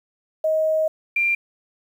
sine tone pair in turn, 630 / 2379 Hz, D#5 / D7, +21 / +22 cents, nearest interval octave + major seventh, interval 2301 cents, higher second, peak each -17 dBFS, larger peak neither, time 0.44-0.88 / 1.16-1.35 s, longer first, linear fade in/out 5 ms, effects 8-bit

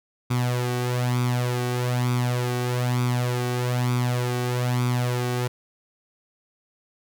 sawtooth tone with flanger, 123.47 Hz, B2, in tune, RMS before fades -24 dBFS, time 0.3-5.48 s, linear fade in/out 10 ms, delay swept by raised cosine 0.84 to 2.64 ms, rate 1.1 Hz, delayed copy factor +0.65, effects none

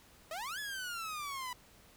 sawtooth exponential two-way sweep, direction up then down, 605 to 1726 to 979 Hz, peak -35 dBFS, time 0.31-1.53 s, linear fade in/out 2 ms, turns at 0.59 s, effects pink hiss -61 dBFS RMS until 1.96 s

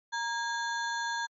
square ring-modulated tone, 1284 Hz, E6, 46 cents flat, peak -28 dBFS, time 0.12-1.27 s, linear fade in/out 20 ms, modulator 349 Hz, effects MP3 32 kbps

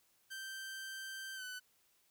sawtooth tone with pitch glide, 1562 to 1501 Hz, G6 to F#6, -7 to +24 cents, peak -40 dBFS, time 0.3-1.6 s, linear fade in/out 20 ms, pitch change -69 cents, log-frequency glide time 1.35-1.44 s, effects white hiss -73 dBFS RMS until 2.1 s

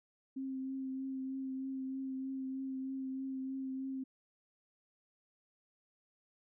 sine tone with vibrato, 265.1 Hz, C4, 23 cents sharp, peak -37 dBFS, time 0.36-4.04 s, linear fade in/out 10 ms, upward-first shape triangle, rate 3.2 Hz, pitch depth 19 cents each way, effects none

